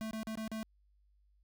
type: tone with dropouts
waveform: square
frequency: 220 Hz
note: A3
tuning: in tune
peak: -38 dBFS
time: 0.01-0.63 s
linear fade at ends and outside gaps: 0 ms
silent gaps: 0.11-0.132 / 0.231-0.271 / 0.354-0.374 / 0.478-0.516 s
effects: added 50 Hz sine -66 dBFS peak until 1.43 s